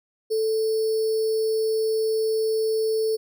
sine tone with sample-and-hold, 440 Hz, A4, in tune, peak -20 dBFS, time 0.3-3.17 s, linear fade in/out 20 ms, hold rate 4900 Hz, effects none

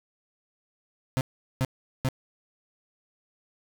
35% pulse tone bursts, 130.81 Hz, C3, in tune, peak -21 dBFS, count 3, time 1.17-2.087 s, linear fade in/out 0 ms, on 39 ms, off 400 ms, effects none

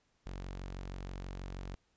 sawtooth tone, 46.25 Hz, F#1, in tune, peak -37 dBFS, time 0.26-1.75 s, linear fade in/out 0 ms, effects pink hiss -75 dBFS RMS until 1.96 s + resampled to 16000 Hz

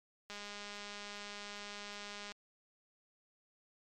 click train, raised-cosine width 0.2 ms, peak -29 dBFS, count 415, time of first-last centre 0.3-2.32 s, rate 205 Hz, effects MP3 64 kbps

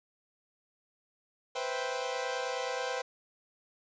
sawtooth chord, C major seventh, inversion third, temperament equal, 493.9 / 523.3 / 659.3 / 784 Hz, B4 / C5 / E5 / G5, 0 / 0 / 0 / 0 cents, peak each -33 / -33 / -38 / -35 dBFS, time 1.55-3.02 s, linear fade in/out 10 ms, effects resampled to 16000 Hz + 9-bit

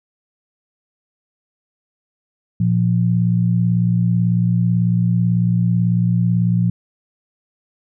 sine tone pair together, 116.88 / 175 Hz, A#2 / F3, +5 / +4 cents, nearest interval perfect fifth, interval 699 cents, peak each -16 dBFS, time 2.6-6.7 s, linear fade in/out 5 ms, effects none

